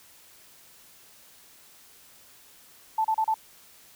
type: tone bursts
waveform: sine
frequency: 880 Hz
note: A5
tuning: in tune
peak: -21 dBFS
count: 4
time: 2.98-3.342 s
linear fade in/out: 5 ms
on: 65 ms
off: 34 ms
effects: white hiss -54 dBFS RMS until 3.95 s